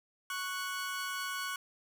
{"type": "tone pair together", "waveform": "sawtooth", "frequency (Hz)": [1108.7, 1479.9], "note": ["C#6", "F#6"], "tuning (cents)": [0, 0], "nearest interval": "perfect fourth", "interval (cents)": 500, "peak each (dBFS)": [-35, -34], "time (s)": [0.3, 1.56], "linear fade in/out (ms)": 2, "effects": []}